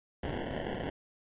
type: noise with sample-and-hold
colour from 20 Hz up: violet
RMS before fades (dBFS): -36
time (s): 0.23-0.9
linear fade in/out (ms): 5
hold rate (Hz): 1225
effects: resampled to 8000 Hz